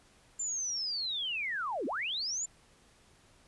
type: linear two-way sweep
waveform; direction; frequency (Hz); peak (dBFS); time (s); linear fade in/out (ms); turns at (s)
sine; down then up; 7290 to 226.7 to 7290; -32; 0.39-2.46; 10; 1.86
effects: pink hiss -63 dBFS RMS until 3.47 s + resampled to 24000 Hz